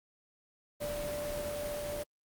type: tone in noise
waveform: sine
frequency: 587.3 Hz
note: D5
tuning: in tune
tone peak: -35 dBFS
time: 0.8-2.04 s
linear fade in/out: 20 ms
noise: pink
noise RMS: -41 dBFS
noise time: 0.8-2.04 s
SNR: +3 dB
effects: Opus 24 kbps